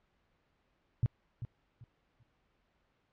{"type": "tone with echo", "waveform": "sine", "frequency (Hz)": 118.5, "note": "A#2", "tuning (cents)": 29, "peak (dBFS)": -24, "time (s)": [1.03, 1.06], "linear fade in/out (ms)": 0, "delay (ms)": 390, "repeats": 3, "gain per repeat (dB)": -12, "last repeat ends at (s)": 2.23, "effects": ["pink hiss -75 dBFS RMS until 3.12 s", "low-pass 3000 Hz 12 dB/octave"]}